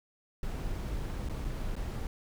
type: noise with dropouts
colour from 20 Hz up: brown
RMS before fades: -35 dBFS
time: 0.43-2.07 s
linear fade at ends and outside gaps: 1 ms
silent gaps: 1.288-1.296 / 1.445-1.448 / 1.755-1.764 s
effects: none